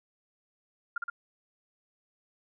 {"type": "tone with echo", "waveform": "sine", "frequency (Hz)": 1400, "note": "F6", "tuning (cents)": 4, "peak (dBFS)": -28, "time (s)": [0.96, 0.98], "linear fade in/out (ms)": 5, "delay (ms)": 60, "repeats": 2, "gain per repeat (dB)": -2, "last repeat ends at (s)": 1.1, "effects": []}